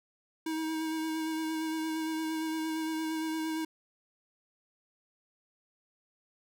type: tone with vibrato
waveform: square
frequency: 318 Hz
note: D#4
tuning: 38 cents sharp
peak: -32 dBFS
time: 0.46-3.65 s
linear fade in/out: 5 ms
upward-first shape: sine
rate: 8.7 Hz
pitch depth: 19 cents each way
effects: none